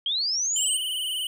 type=linear sweep; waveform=sine; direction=up; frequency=3136 to 8770 Hz; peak=-23 dBFS; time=0.06-0.77 s; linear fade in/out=2 ms
type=tone with vibrato; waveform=square; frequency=2990 Hz; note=F#7; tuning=17 cents sharp; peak=-27 dBFS; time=0.56-1.27 s; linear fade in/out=2 ms; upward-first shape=sine; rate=20 Hz; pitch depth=69 cents each way
effects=none